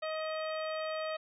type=harmonic tone with a mistuned harmonic; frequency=629 Hz; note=D#5; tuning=19 cents sharp; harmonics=1 / 2 / 3 / 4 / 5 / 6 / 7; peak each=-35 / -41 / -45 / -47 / -49 / -51 / -52 dBFS; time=0.02-1.17 s; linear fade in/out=10 ms; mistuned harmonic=5; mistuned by=-18 cents; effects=none